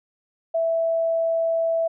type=tone; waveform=sine; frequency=659.3 Hz; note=E5; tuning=in tune; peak=-19 dBFS; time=0.54-1.88 s; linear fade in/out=10 ms; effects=none